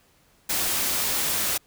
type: noise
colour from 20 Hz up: white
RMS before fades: -25 dBFS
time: 0.49-1.58 s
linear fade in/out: 10 ms
effects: pink hiss -61 dBFS RMS until 1.66 s

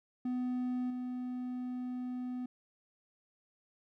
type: tone with level steps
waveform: triangle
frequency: 250 Hz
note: B3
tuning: 21 cents sharp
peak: -30 / -34 dBFS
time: 0.25-2.46 s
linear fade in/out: 5 ms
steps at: 0.9 s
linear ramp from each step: 5 ms
effects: none

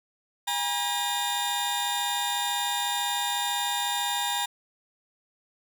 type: tone cluster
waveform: sawtooth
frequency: 814 / 956 / 3646 Hz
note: G#5 / A#5 / A#7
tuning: -35 / +43 / -39 cents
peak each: -27 dBFS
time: 0.47-4.46 s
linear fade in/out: 10 ms
effects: none

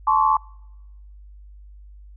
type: tone cluster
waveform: sine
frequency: 873 / 1056 / 1133 Hz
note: A5 / C6 / C#6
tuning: -14 / +16 / +37 cents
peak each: -19 dBFS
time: 0.07-0.37 s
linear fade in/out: 5 ms
effects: noise-tail reverb RT60 1.0 s tail -26 dB re dry + added 50 Hz sine -41 dBFS peak until 2.16 s

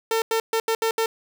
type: tone bursts at uneven times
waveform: sawtooth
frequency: 450 Hz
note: A4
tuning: 39 cents sharp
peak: -16 dBFS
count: 6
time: 0.11-0.22 / 0.31-0.4 / 0.53-0.6 / 0.68-0.75 / 0.82-0.91 / 0.98-1.06 s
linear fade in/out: 2 ms
effects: none

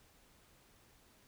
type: silence
effects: pink hiss -66 dBFS RMS until 1.27 s

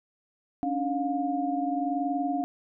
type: tone cluster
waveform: sine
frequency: 276.9 / 297.8 / 709 Hz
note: C#4 / D4 / F5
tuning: -2 / +24 / +26 cents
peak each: -29 / -33 / -29 dBFS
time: 0.63-2.44 s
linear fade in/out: 0 ms
effects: none

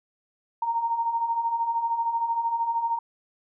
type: beating tone pair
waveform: sine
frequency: 915 / 928 Hz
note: A#5 / A#5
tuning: -32 / -8 cents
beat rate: 13 Hz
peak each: -31 / -24 dBFS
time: 0.62-2.99 s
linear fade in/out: 5 ms
effects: none

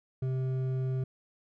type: tone with hard clipping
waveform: triangle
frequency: 130.3 Hz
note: C3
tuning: 7 cents flat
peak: -30 dBFS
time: 0.22-1.04 s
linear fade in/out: 5 ms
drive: 11 dB
effects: none

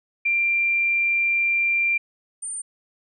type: tone pair in turn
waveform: sine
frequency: 2373 / 8983 Hz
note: D7 / C#9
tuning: +17 / +22 cents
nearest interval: octave + major seventh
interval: 2305 cents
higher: second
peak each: -18 / -28 dBFS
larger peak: first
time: 0.25-1.98 / 2.42-2.62 s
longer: first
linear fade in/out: 10 ms
effects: none

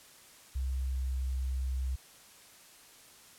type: tone with pitch glide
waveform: sine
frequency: 65.41 to 65 Hz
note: C2 to C2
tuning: 0 to -11 cents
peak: -30 dBFS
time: 0.55-1.96 s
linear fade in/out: 10 ms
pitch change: -11 cents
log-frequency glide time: 0.85-0.93 s
effects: white hiss -56 dBFS RMS until 3.38 s + low-pass 12000 Hz 12 dB/octave

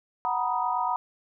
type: chord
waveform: sine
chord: B major seventh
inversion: second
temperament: equal with one note detuned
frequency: 740 / 932.3 / 980.4 / 1244.5 Hz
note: F#5 / A#5 / B5 / D#6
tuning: 0 / 0 / -13 / 0 cents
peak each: -30 / -30 / -28 / -32 dBFS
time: 0.25-0.96 s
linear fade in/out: 0 ms
effects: none

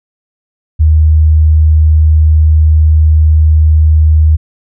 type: tone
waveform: sine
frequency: 77.78 Hz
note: D#2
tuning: in tune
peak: -3 dBFS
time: 0.79-4.37 s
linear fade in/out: 20 ms
effects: none

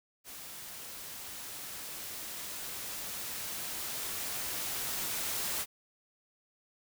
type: noise with level ramp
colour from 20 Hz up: white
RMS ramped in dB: -46 to -34 dBFS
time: 0.24-5.66 s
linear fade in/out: 50 ms
effects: none

